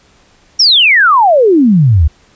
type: exponential sweep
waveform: sine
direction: down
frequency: 5730 to 69.3 Hz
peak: -4 dBFS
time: 0.59-2.08 s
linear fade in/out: 10 ms
effects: pink hiss -48 dBFS RMS until 2.35 s + resampled to 16000 Hz